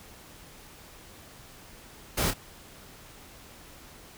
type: noise with echo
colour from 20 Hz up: pink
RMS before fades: -27 dBFS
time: 2.17-2.31 s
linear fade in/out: 10 ms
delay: 29 ms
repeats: 1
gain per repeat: -7 dB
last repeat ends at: 2.339 s
effects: pink hiss -50 dBFS RMS until 4.17 s